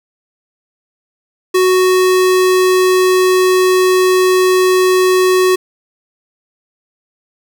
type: tone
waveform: square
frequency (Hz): 370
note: F#4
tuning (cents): 0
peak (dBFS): -9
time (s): 1.54-5.56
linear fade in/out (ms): 10
effects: none